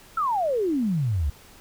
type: exponential sweep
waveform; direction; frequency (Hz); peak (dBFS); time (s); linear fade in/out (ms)
sine; down; 1376 to 65.6; -21; 0.17-1.3; 5
effects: pink hiss -50 dBFS RMS until 1.6 s